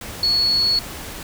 sine tone in noise, 4378 Hz, C#8, 22 cents flat, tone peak -15 dBFS, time 0.23-0.79 s, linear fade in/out 2 ms, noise pink, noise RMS -33 dBFS, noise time 0.01-1.23 s, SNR +15 dB, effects none

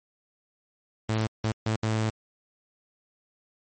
sawtooth tone bursts at uneven times, 110 Hz, A2, in tune, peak -20 dBFS, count 4, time 1.09-1.27 / 1.44-1.52 / 1.66-1.76 / 1.83-2.1 s, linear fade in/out 5 ms, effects MP3 32 kbps

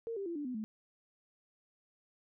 sine tone with pitch steps, 458.9 / 394.9 / 339.8 / 292.4 / 251.7 / 216.6 Hz, A#4 / G4 / F4 / D4 / B3 / A3, -27 / +13 / -47 / -7 / +33 / -27 cents, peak -36 dBFS, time 0.07-0.64 s, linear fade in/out 0 ms, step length 95 ms, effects none

